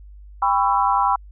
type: chord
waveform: sine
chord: C# half-diminished seventh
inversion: second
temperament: just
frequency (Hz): 798.3 / 997.9 / 1108.7 / 1330.5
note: G5 / B5 / C#6 / E6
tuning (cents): +31 / +18 / 0 / +16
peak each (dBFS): -20 / -19 / -23 / -24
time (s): 0.42-1.16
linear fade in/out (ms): 5
effects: added 50 Hz sine -39 dBFS peak until 1.31 s